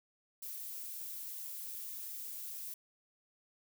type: noise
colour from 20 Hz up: violet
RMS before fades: -44 dBFS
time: 0.42-2.74 s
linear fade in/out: 5 ms
effects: none